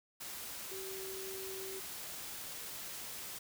sine tone in noise, 382.9 Hz, G4, 41 cents flat, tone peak -44 dBFS, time 0.71-1.8 s, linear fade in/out 10 ms, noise white, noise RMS -45 dBFS, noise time 0.2-3.39 s, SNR -2 dB, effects none

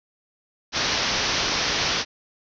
white low-pass noise, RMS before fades -24 dBFS, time 0.72-2.05 s, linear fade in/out 50 ms, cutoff 6000 Hz, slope 96 dB/octave, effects none

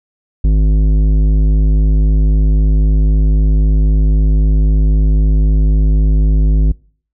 sine tone with tanh clipping, 51.91 Hz, G#1, in tune, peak -9 dBFS, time 0.44-6.72 s, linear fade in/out 5 ms, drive 12 dB, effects noise-tail reverb RT60 0.5 s tail -26 dB re dry

